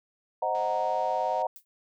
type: chord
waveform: sine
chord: C half-diminished seventh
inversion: none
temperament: equal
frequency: 523.3 / 622.3 / 740 / 932.3 Hz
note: C5 / Eb5 / Gb5 / Bb5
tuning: 0 / 0 / 0 / 0 cents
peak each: -33 / -31 / -29 / -30 dBFS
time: 0.42-1.47 s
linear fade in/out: 5 ms
type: click train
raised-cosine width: 0.2 ms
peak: -34 dBFS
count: 181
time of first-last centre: 0.55-1.42 s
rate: 207 Hz
type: noise with exponential decay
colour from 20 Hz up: violet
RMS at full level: -41 dBFS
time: 1.56-1.65 s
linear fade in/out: 0 ms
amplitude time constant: 19 ms
effects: none